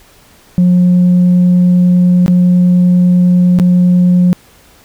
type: tone with dropouts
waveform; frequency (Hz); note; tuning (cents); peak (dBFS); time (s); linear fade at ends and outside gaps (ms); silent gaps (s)
sine; 179; F3; +43; -3; 0.58-4.33; 0; 2.262-2.28 / 3.588-3.598
effects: tanh soft clip ceiling -3 dBFS + pink hiss -44 dBFS RMS until 4.84 s